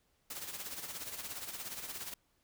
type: noise with tremolo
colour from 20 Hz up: white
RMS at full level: -41 dBFS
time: 0.3-2.14 s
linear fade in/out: 5 ms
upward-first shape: sine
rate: 17 Hz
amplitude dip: 60%
effects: pink hiss -75 dBFS RMS until 2.43 s